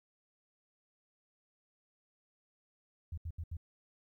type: tone bursts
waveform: sine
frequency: 82.7 Hz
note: E2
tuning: 6 cents sharp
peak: -37 dBFS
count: 4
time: 3.12-3.569 s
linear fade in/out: 5 ms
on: 56 ms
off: 75 ms
effects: 13-bit